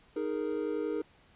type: chord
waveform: triangle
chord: D# suspended fourth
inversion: none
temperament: equal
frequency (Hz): 311.1 / 415.3 / 466.2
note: D#4 / G#4 / A#4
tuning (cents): 0 / 0 / 0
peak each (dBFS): -33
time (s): 0.16-1.02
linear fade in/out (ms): 5
effects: pink hiss -62 dBFS RMS until 1.35 s + resampled to 8000 Hz